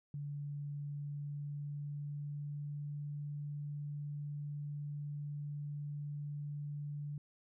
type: tone with pitch glide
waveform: sine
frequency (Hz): 144.5 to 146.01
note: D3 to D3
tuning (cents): -28 to -10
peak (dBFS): -39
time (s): 0.14-7.18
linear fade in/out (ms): 2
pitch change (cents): +18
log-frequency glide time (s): 0.77-3
effects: none